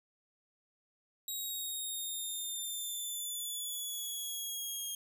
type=exponential sweep; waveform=10% pulse; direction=down; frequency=3822 to 3238 Hz; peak=-30 dBFS; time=1.28-4.95 s; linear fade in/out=2 ms; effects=none